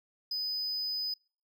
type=tone; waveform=triangle; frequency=5000 Hz; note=D#8; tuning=8 cents sharp; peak=-30 dBFS; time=0.31-1.14 s; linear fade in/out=5 ms; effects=noise-tail reverb RT60 0.4 s tail -26 dB re dry